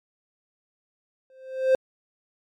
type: tone with exponential growth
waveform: triangle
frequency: 523.3 Hz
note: C5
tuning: in tune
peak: -11 dBFS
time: 1.3-1.75 s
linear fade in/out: 1 ms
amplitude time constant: 96 ms
effects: MP3 96 kbps